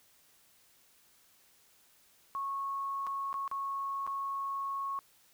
sine tone with dropouts, 1100 Hz, C#6, 14 cents flat, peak -33 dBFS, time 2.35-4.99 s, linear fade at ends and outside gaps 0 ms, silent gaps 3.067-3.071 / 3.329-3.341 / 3.478-3.514 / 4.066-4.075 s, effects white hiss -65 dBFS RMS until 5.33 s

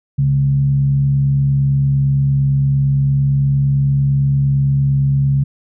sine tone with frequency modulation, 138.59 Hz, C#3, in tune, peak -11 dBFS, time 0.18-5.44 s, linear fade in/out 10 ms, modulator 68.8 Hz, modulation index 0.3, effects none

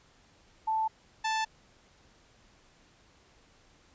sine / sawtooth tone pair in turn, 880 / 880 Hz, A5 / A5, 0 / 0 cents, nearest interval unison, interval 0 cents, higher neither, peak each -26 / -24 dBFS, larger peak second, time 0.67-0.88 / 1.24-1.45 s, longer neither, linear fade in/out 10 ms, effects pink hiss -62 dBFS RMS until 3.94 s + resampled to 16000 Hz

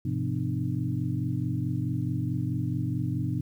sine tone cluster, 103 / 127.7 / 172.2 / 255.2 / 302.7 Hz, G#2 / C3 / F3 / C4 / D#4, -14 / -42 / -24 / -43 / -48 cents, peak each -33 / -29 / -34 / -36 / -35 dBFS, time 0.05-3.41 s, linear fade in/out 5 ms, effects 10-bit

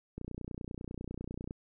click train, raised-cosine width 3 ms, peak -27 dBFS, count 41, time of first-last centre 0.18-1.509 s, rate 30.1 Hz, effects none

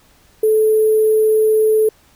sine tone with sample-and-hold, 433.9 Hz, A4, 24 cents flat, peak -10 dBFS, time 0.43-1.89 s, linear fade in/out 5 ms, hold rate 11025 Hz, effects pink hiss -52 dBFS RMS until 2.15 s

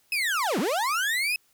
35% pulse linear two-way sweep, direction down then up, 2604 to 168.7 to 2604 Hz, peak -22 dBFS, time 0.12-1.36 s, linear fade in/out 2 ms, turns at 0.59 s, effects white hiss -65 dBFS RMS until 1.53 s

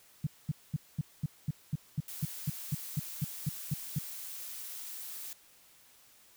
sine tone bursts, 149.4 Hz, D3, 30 cents sharp, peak -27 dBFS, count 16, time 0.24-3.988 s, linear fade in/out 5 ms, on 28 ms, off 220 ms
blue noise, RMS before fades -43 dBFS, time 2.08-5.33 s, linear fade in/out 2 ms
effects white hiss -61 dBFS RMS until 6.36 s

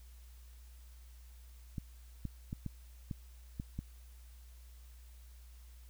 clicks, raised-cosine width 5 ms, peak -26 dBFS, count 7, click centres 1.782 / 2.253 / 2.529 / 2.663 / 3.112 / 3.599 / 3.79 s, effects added 60 Hz sine -52 dBFS peak until 5.89 s + white hiss -66 dBFS RMS until 5.89 s

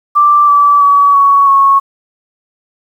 sine tone with pitch steps, 1174.7 / 1155.9 / 1137.3 / 1119.1 / 1101.1 Hz, D6 / D6 / C#6 / C#6 / C#6, 0 / -28 / +44 / +16 / -12 cents, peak -4 dBFS, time 0.15-1.8 s, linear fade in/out 20 ms, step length 330 ms, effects 7-bit

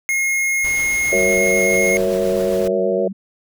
square tone, 2152 Hz, C7, 48 cents sharp, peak -17 dBFS, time 0.09-1.97 s, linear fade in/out 0 ms
pink noise with tremolo, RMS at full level -32 dBFS, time 0.64-2.68 s, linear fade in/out 5 ms, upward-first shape triangle, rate 7.5 Hz, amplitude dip 30%
sine chord, F# dominant seventh, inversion none, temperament equal, 370 / 466.2 / 554.4 / 659.3 Hz, F#4 / A#4 / C#5 / E5, 0 / 0 / 0 / 0 cents, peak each -21 / -21 / -20 / -24 dBFS, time 1.12-3.08 s, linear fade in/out 5 ms
sine tone with vibrato, 196 Hz, G3, in tune, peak -25 dBFS, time 1.14-3.13 s, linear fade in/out 10 ms, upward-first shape square, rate 7.6 Hz, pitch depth 47 cents each way
effects none

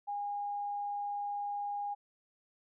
sine tone, 816 Hz, G#5, 31 cents flat, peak -34 dBFS, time 0.07-1.95 s, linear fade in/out 20 ms, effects none

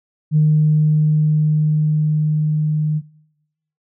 sine tone with level ramp, 153.1 Hz, D#3, 28 cents flat, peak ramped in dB -9 to -15 dBFS, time 0.31-3.02 s, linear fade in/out 50 ms, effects noise-tail reverb RT60 0.9 s tail -23 dB re dry + tanh soft clip ceiling -5 dBFS

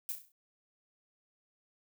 violet noise with echo, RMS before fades -36 dBFS, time 0.09-0.12 s, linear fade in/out 0 ms, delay 33 ms, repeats 6, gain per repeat -6 dB, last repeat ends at 0.318 s, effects none

